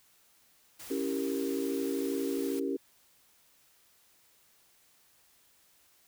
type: noise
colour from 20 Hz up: white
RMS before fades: -46 dBFS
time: 0.79-2.6 s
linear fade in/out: 10 ms
type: chord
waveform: sine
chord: C# diminished seventh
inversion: none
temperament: equal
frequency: 277.2 / 329.6 / 392 / 466.2 Hz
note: C#4 / E4 / G4 / Bb4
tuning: 0 / 0 / 0 / 0 cents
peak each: -33 / -38 / -34 / -38 dBFS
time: 0.9-2.77 s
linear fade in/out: 10 ms
effects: white hiss -65 dBFS RMS until 6.07 s